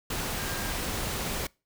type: tone in noise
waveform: sine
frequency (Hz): 1610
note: G6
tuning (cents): +46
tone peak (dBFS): -41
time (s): 0.39-0.72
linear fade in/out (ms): 5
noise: pink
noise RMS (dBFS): -32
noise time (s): 0.1-1.47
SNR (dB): -12
effects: noise-tail reverb RT60 0.3 s tail -25 dB re dry